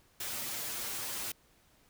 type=noise with comb filter; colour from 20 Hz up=white; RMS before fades=-38 dBFS; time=0.2-1.32 s; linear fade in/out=5 ms; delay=8.7 ms; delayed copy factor=+0.7; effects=pink hiss -66 dBFS RMS until 1.89 s